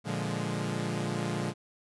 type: chord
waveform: sawtooth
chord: Bb dominant seventh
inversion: none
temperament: equal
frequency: 116.54 / 146.83 / 174.61 / 207.7 Hz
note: Bb2 / D3 / F3 / Ab3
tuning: 0 / 0 / 0 / 0 cents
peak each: -32 dBFS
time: 0.04-1.54 s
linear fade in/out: 50 ms
effects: resampled to 24000 Hz